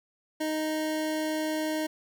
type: tone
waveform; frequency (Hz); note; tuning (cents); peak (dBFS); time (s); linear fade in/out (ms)
25% pulse; 311.1; D#4; 0; -24; 0.4-1.87; 10
effects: none